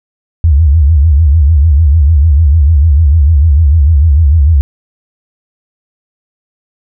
sine tone with vibrato, 75.5 Hz, D2, 48 cents sharp, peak -3 dBFS, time 0.44-4.61 s, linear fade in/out 0 ms, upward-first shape sine, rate 6.7 Hz, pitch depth 190 cents each way, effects none

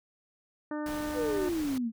harmonic tone, 300 Hz, D4, 37 cents sharp, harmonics 1 / 2 / 3 / 4 / 5 / 6, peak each -33 / -39 / -43 / -45 / -47 / -49 dBFS, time 0.71-1.49 s, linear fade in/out 2 ms
pink noise, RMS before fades -42 dBFS, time 0.86-1.78 s, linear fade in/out 2 ms
sine exponential sweep, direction down, 515 to 218.5 Hz, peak -28 dBFS, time 1.14-1.92 s, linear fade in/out 50 ms
effects none

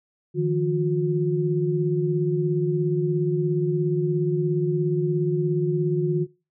sine tone cluster, 152.2 / 169.2 / 360.2 Hz, D#3 / E3 / F#4, -38 / +45 / -46 cents, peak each -23 / -30 / -23 dBFS, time 0.34-6.27 s, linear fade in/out 50 ms, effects noise-tail reverb RT60 0.3 s tail -21 dB re dry

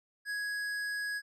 triangle tone with tanh clipping, 1665 Hz, G#6, 4 cents sharp, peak -35 dBFS, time 0.25-1.22 s, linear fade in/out 50 ms, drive 17 dB, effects none

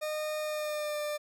40% pulse tone with pitch glide, 612 to 596 Hz, D#5 to D5, -29 to +25 cents, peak -31 dBFS, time 0.01-1.18 s, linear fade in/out 20 ms, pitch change -46 cents, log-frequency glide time 0.4-1 s, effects none

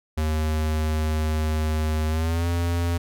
square tone with pitch glide, 77.78 to 85.81 Hz, D#2 to F2, 0 to -30 cents, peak -22 dBFS, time 0.17-2.98 s, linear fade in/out 10 ms, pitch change +170 cents, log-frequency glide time 2.08-2.47 s, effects none

